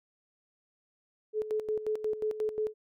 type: tone with tremolo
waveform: sine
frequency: 430 Hz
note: A4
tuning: 40 cents flat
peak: -27 dBFS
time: 1.33-2.74 s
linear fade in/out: 50 ms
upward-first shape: square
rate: 5.6 Hz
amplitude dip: 70%
effects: none